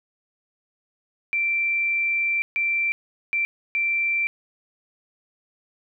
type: tone bursts at uneven times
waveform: sine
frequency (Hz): 2349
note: D7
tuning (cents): 0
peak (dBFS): -20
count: 4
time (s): 1.33-2.42 / 2.56-2.92 / 3.33-3.45 / 3.75-4.27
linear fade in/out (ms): 0
effects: none